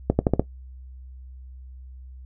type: accelerating click train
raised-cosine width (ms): 2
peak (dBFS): -4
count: 5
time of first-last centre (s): 0.1-0.396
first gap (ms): 90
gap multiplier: 0.87
effects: noise-tail reverb RT60 0.1 s tail -17 dB re dry + added 64 Hz sine -39 dBFS peak until 2.25 s